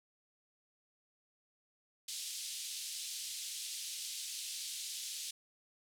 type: band-pass noise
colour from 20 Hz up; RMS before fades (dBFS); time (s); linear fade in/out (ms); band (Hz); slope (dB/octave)
pink; -43; 2.08-5.31; 5; 3300 to 11000; 24
effects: none